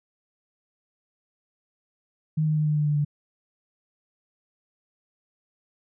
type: tone with pitch steps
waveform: sine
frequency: 155.56 / 154.04 / 152.53 / 151.04 / 149.57 / 148.11 / 146.66 Hz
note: D#3 / D#3 / D#3 / D3 / D3 / D3 / D3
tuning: 0 / -17 / -34 / +49 / +32 / +15 / -2 cents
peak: -20 dBFS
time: 2.37-3.049 s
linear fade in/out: 10 ms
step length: 97 ms
effects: none